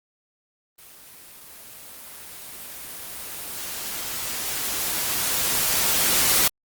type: noise with level ramp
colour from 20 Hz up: white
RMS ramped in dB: -47 to -18 dBFS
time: 0.78-6.48 s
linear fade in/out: 5 ms
effects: Opus 24 kbps